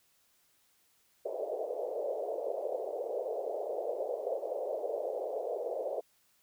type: band-pass noise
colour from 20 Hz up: white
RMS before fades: -36 dBFS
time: 1.25-6.01 s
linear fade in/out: 10 ms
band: 430 to 640 Hz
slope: 48 dB/octave
effects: white hiss -70 dBFS RMS until 6.42 s